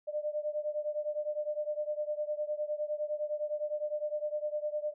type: beating tone pair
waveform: sine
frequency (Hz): 597 / 606.8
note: D5 / D#5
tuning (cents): +28 / -44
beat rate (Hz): 9.8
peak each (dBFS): -34 / -36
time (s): 0.07-4.94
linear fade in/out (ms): 20
effects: none